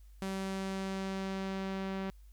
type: tone with low-pass filter sweep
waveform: sawtooth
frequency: 192.3 Hz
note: G3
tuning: 33 cents flat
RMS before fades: -37 dBFS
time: 0.22-2.1 s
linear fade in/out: 0 ms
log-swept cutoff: 12000 to 3200 Hz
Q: 0.71
effects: added 50 Hz sine -52 dBFS peak until 2.32 s + white hiss -72 dBFS RMS until 2.32 s